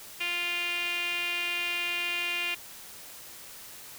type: tone with band-pass filter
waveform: sawtooth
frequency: 349.2 Hz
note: F4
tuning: in tune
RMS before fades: -31 dBFS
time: 0.2-2.55 s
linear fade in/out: 10 ms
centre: 2600 Hz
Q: 7.7
effects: white hiss -46 dBFS RMS until 3.98 s